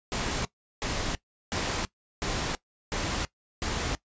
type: noise bursts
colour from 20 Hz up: pink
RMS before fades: -30 dBFS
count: 6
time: 0.12-3.95 s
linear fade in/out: 0 ms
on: 330 ms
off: 370 ms
effects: noise-tail reverb RT60 0.1 s tail -19 dB re dry + resampled to 16000 Hz